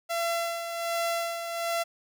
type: tone with tremolo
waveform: sawtooth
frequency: 677 Hz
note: E5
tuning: 46 cents sharp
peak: -22 dBFS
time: 0.09-1.84 s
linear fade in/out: 20 ms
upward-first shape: sine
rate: 1.3 Hz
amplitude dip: 55%
effects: none